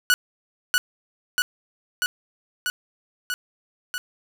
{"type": "tone with echo", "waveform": "sawtooth", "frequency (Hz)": 1472, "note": "F#6", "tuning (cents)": -9, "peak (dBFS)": -11, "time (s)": [0.1, 0.14], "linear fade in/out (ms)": 0, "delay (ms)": 640, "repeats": 6, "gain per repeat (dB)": -2, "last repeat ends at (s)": 3.98, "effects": []}